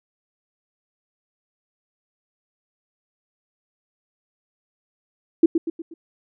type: tone with echo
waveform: sine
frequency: 329.9 Hz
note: E4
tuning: 1 cent sharp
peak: -8 dBFS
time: 5.43-5.46 s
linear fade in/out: 5 ms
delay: 120 ms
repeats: 4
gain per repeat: -7 dB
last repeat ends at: 5.94 s
effects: none